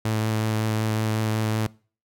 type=tone with vibrato; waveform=sawtooth; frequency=109.5 Hz; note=A2; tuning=8 cents flat; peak=-18 dBFS; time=0.05-1.67 s; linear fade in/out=5 ms; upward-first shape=triangle; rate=5.4 Hz; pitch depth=15 cents each way; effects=noise-tail reverb RT60 0.4 s tail -23 dB re dry